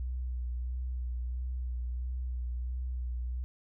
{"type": "tone with vibrato", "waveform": "sine", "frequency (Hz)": 61.74, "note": "B1", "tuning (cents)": 0, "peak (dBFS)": -32, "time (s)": [0, 3.44], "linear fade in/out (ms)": 0, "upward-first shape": "sine", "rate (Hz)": 1.5, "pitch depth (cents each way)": 30, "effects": []}